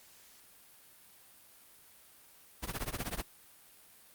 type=noise with tremolo; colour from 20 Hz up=pink; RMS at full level=-34 dBFS; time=2.62-3.23 s; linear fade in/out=20 ms; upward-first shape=triangle; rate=16 Hz; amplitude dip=100%; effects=white hiss -59 dBFS RMS until 4.14 s + Opus 48 kbps